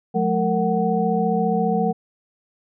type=tone cluster; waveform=sine; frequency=178.9 / 213.6 / 459.9 / 745 Hz; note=F3 / G#3 / A#4 / F#5; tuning=+42 / +49 / -23 / +12 cents; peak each=-23 dBFS; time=0.14-1.93 s; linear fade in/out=20 ms; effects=none